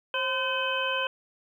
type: harmonic tone with a mistuned harmonic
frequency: 511 Hz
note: C5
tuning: 41 cents flat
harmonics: 1 / 2 / 3 / 5 / 6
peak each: -32 / -32 / -32 / -32 / -32 dBFS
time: 0.14-1.07 s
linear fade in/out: 2 ms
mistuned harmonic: 1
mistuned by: +70 cents
effects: 10-bit